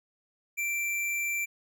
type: tone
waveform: square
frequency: 2349 Hz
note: D7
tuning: in tune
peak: -29 dBFS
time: 0.57-1.46 s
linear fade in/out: 20 ms
effects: none